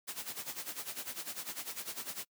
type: noise with tremolo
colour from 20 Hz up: white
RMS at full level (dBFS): -39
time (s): 0.07-2.25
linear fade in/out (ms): 20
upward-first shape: sine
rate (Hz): 10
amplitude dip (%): 80
effects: noise-tail reverb RT60 0.1 s tail -26 dB re dry + high-pass 150 Hz 12 dB/octave